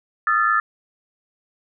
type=tone cluster; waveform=sine; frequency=1242 / 1351 / 1746 Hz; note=D#6 / E6 / A6; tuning=-3 / +42 / -14 cents; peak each=-20 dBFS; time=0.27-0.6 s; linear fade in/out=2 ms; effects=none